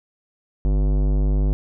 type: tone with tanh clipping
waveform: sine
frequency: 49.69 Hz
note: G1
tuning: 24 cents sharp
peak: -18 dBFS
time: 0.65-1.53 s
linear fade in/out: 0 ms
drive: 18 dB
effects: none